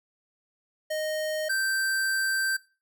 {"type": "tone pair in turn", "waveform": "square", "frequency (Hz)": [620, 1562.3], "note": ["D#5", "G6"], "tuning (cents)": [-6, -6], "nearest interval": "octave + major third", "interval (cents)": 1600, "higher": "second", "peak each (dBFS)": [-28, -25], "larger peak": "second", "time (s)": [[0.9, 1.49], [1.49, 2.57]], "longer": "second", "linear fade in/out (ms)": 10, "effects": ["noise-tail reverb RT60 0.3 s tail -18 dB re dry"]}